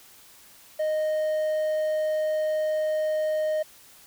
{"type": "tone", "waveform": "triangle", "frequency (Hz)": 619, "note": "D#5", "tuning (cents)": -9, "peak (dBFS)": -21, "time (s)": [0.79, 3.63], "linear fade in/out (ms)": 10, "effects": ["white hiss -52 dBFS RMS until 4.06 s"]}